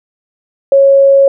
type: tone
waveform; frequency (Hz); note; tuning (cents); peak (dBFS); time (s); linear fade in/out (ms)
sine; 550; C#5; -14; -3; 0.72-1.28; 2
effects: none